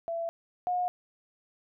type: tone pair in turn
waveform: sine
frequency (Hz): 670 / 720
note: E5 / F#5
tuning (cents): +28 / -47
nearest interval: minor second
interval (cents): 125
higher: second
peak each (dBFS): -30 / -26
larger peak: second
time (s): 0.08-0.29 / 0.67-0.88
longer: neither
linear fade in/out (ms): 0
effects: none